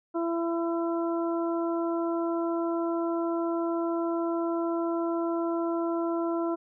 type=harmonic tone; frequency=335.8 Hz; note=E4; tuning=32 cents sharp; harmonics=1 / 2 / 3 / 4; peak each=-27 / -33 / -37 / -39 dBFS; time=0.14-6.56 s; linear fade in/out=20 ms; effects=none